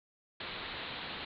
white low-pass noise, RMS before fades -42 dBFS, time 0.4-1.25 s, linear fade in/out 5 ms, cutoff 4200 Hz, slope 96 dB/octave, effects none

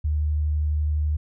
sine tone with vibrato, 75.5 Hz, D2, 48 cents sharp, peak -20 dBFS, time 0.04-1.17 s, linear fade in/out 10 ms, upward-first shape sine, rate 12 Hz, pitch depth 10 cents each way, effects none

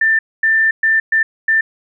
sine tone bursts at uneven times, 1783 Hz, A6, 22 cents sharp, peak -10 dBFS, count 5, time 0.01-0.19 / 0.43-0.71 / 0.83-1 / 1.12-1.23 / 1.48-1.61 s, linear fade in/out 5 ms, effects none

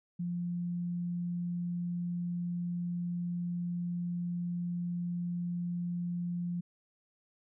sine tone, 174.61 Hz, F3, in tune, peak -32 dBFS, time 0.19-6.61 s, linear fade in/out 10 ms, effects none

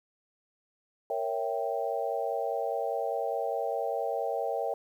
sine chord, A# diminished seventh, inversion none, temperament equal with one note detuned, 464.3 / 554.4 / 659.3 / 784 Hz, A#4 / C#5 / E5 / G5, -7 / 0 / 0 / 0 cents, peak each -34 dBFS, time 1.1-4.74 s, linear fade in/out 2 ms, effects 10-bit

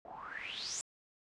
white noise with low-pass filter sweep, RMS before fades -43 dBFS, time 0.05-0.81 s, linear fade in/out 0 ms, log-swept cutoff 650 to 7700 Hz, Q 8.9, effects resampled to 22050 Hz

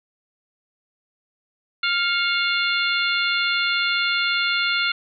harmonic tone with a mistuned harmonic, 698.5 Hz, F5, in tune, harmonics 2 / 3 / 4 / 5 / 6, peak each -23 / -25 / -26 / -27 / -28 dBFS, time 1.83-4.92 s, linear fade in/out 5 ms, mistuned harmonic 3, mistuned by +62 cents, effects none

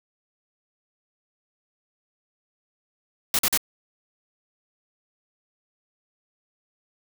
white noise bursts, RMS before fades -21 dBFS, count 3, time 3.34-3.575 s, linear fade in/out 2 ms, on 49 ms, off 44 ms, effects none

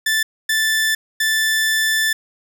sawtooth tone bursts at uneven times, 1760 Hz, A6, in tune, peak -12 dBFS, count 3, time 0.06-0.23 / 0.49-0.95 / 1.2-2.13 s, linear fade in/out 5 ms, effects none

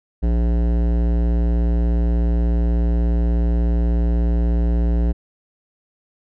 sine tone with hard clipping, 58.27 Hz, A#1, in tune, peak -17 dBFS, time 0.22-5.13 s, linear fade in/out 20 ms, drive 16 dB, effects none

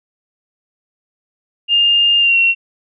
sine tone with pitch glide, 2814 to 2732 Hz, F7 to F7, +12 to -39 cents, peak -9 dBFS, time 1.68-2.55 s, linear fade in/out 50 ms, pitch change -51 cents, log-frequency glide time 2.19-2.37 s, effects none

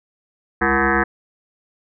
sine tone with frequency modulation, 1009 Hz, B5, 37 cents sharp, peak -14 dBFS, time 0.61-1.04 s, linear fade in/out 10 ms, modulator 134 Hz, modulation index 6.4, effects none

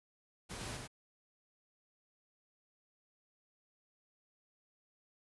pink noise with echo, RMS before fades -45 dBFS, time 0.49-0.78 s, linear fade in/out 20 ms, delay 98 ms, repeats 1, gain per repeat -2 dB, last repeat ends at 0.878 s, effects resampled to 24000 Hz

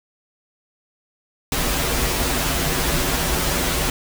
pink noise with comb filter, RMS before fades -21 dBFS, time 1.52-3.9 s, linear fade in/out 2 ms, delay 9.6 ms, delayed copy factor -1, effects none

